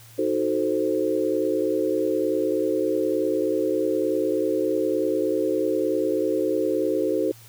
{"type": "chord", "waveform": "sine", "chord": "D# diminished seventh", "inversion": "none", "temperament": "equal", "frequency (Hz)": [311.1, 370, 440, 523.3], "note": ["D#4", "F#4", "A4", "C5"], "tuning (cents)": [0, 0, 0, 0], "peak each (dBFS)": -26, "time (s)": [0.18, 7.32], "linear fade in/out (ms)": 10, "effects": ["added 114 Hz sine -48 dBFS peak until 7.48 s", "white hiss -50 dBFS RMS until 7.48 s"]}